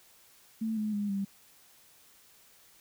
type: tone with pitch steps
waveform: sine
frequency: 222 / 213.4 / 205.2 / 197.32 Hz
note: A3 / G#3 / G#3 / G3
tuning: +16 / +47 / -21 / +12 cents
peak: -29 dBFS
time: 0.61-1.25 s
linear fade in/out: 10 ms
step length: 160 ms
effects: white hiss -60 dBFS RMS until 2.8 s